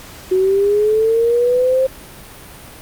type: linear sweep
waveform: sine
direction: up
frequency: 368 to 530 Hz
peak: -11 dBFS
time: 0.31-1.87 s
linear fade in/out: 10 ms
effects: pink hiss -37 dBFS RMS until 2.81 s + Opus 48 kbps